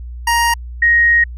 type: tone pair in turn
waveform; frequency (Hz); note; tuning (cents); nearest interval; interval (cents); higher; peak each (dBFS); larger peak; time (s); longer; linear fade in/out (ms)
25% pulse / sine; 938 / 1876; A#5 / A#6; +11 / +11; octave; 1200; second; -8; neither; 0.27-0.54 / 0.82-1.24; second; 5
effects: added 60 Hz sine -26 dBFS peak until 1.37 s + resampled to 32000 Hz